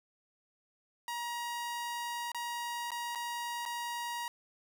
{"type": "tone with dropouts", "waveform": "sawtooth", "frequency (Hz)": 950, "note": "A#5", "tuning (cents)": 33, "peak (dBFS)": -32, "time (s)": [1.08, 4.28], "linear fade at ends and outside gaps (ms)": 1, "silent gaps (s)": [[2.318, 2.346], [2.906, 2.917], [3.15, 3.156], [3.653, 3.66]], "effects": []}